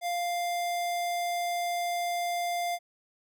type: tone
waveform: square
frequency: 698.5 Hz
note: F5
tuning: in tune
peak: -29 dBFS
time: 0.01-2.79 s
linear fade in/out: 50 ms
effects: none